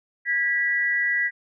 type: tone pair together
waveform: sine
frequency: 1641.5 / 1950 Hz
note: G#6 / B6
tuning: -21 / -23 cents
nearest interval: minor third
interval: 298 cents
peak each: -26 / -21 dBFS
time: 0.25-1.31 s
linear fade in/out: 50 ms
effects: none